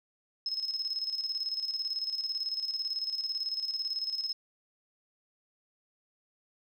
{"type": "tone with tremolo", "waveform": "sine", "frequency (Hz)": 5170, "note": "E8", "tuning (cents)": -34, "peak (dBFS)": -29, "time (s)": [0.46, 4.33], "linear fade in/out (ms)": 2, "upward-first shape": "square", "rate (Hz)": 18, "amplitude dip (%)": 60, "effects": []}